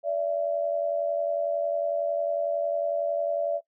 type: tone pair together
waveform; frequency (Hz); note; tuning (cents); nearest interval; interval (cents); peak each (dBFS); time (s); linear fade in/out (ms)
sine; 580 / 671; D5 / E5; -22 / +31; minor third; 253; -26 / -28; 0.03-3.61; 50
effects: noise-tail reverb RT60 0.1 s tail -20 dB re dry